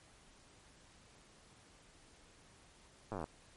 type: slowing click train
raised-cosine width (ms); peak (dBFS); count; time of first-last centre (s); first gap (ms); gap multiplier
1; -27; 12; 3.12-3.241; 9; 1.04
effects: pink hiss -63 dBFS RMS until 3.56 s + MP3 48 kbps